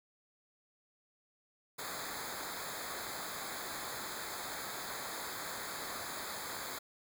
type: noise with comb filter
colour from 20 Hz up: pink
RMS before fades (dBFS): -42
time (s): 1.78-6.79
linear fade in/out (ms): 10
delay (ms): 0.35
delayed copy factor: -0.95
effects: none